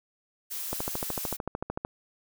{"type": "noise", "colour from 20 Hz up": "blue", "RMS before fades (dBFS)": -35, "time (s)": [0.5, 1.37], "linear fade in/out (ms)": 20}
{"type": "click train", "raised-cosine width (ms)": 1, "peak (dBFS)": -17, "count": 16, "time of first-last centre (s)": [0.73, 1.849], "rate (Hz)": 13.4}
{"effects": []}